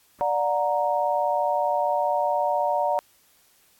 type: chord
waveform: sine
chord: D augmented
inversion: none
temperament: equal with one note detuned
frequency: 587.3 / 726.9 / 932.3 Hz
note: D5 / F#5 / A#5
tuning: 0 / -31 / 0 cents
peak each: -25 dBFS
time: 0.21-2.99 s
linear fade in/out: 0 ms
effects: white hiss -60 dBFS RMS until 3.79 s + AAC 64 kbps